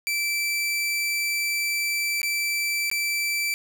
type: tone with dropouts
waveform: sawtooth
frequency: 2330 Hz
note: D7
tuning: 14 cents flat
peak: -20 dBFS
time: 0.07-3.54 s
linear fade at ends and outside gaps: 0 ms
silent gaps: 2.217-2.231 / 2.9-2.914 s
effects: none